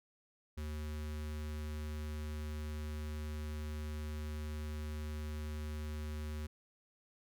square tone with notch filter, 75.9 Hz, D#2, 42 cents flat, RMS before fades -41 dBFS, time 0.57-6.47 s, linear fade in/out 10 ms, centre 720 Hz, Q 1.6, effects none

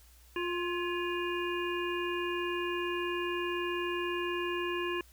harmonic tone with a mistuned harmonic, 351.9 Hz, F4, 13 cents sharp, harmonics 1 / 3 / 5 / 7 / 8, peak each -33 / -38 / -40 / -41 / -42 dBFS, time 0.36-5.01 s, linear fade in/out 2 ms, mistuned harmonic 5, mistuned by -58 cents, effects added 60 Hz sine -57 dBFS peak until 5.12 s + white hiss -62 dBFS RMS until 5.12 s

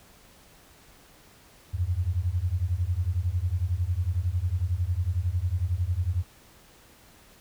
sine beating tone pair, 83.5 / 94.5 Hz, E2 / F#2, +23 / +37 cents, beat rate 11 Hz, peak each -27 dBFS, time 1.73-6.24 s, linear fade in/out 20 ms, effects pink hiss -55 dBFS RMS until 7.4 s

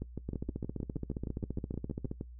two click trains, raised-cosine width 3 ms, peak -23 / -24 dBFS, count 28 / 15, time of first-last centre 0.29-2.114 / 0.02-2.211 s, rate 14.8 / 6.39 Hz, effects noise-tail reverb RT60 0.1 s tail -19 dB re dry + added 60 Hz sine -46 dBFS peak until 2.39 s

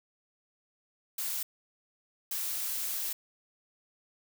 blue noise bursts at uneven times, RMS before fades -34 dBFS, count 2, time 1.18-1.43 / 2.31-3.13 s, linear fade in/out 5 ms, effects none

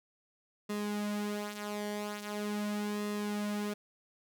sawtooth tone with flanger, 207.7 Hz, G#3, in tune, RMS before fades -36 dBFS, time 0.69-3.74 s, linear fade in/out 10 ms, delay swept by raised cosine 1.3 to 5.6 ms, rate 0.42 Hz, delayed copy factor -0.6, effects none

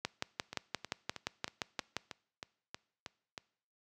two click trains, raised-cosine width 0.2 ms, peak -24 / -16 dBFS, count 10 / 12, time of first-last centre 0.53-3.378 / 0.05-1.966 s, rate 3.16 / 5.74 Hz, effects noise-tail reverb RT60 0.6 s tail -23 dB re dry + high-pass 80 Hz 12 dB/octave

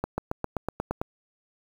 accelerating click train, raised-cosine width 1 ms, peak -13 dBFS, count 9, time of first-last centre 0.04-1.015 s, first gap 140 ms, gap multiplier 0.96, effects 7-bit

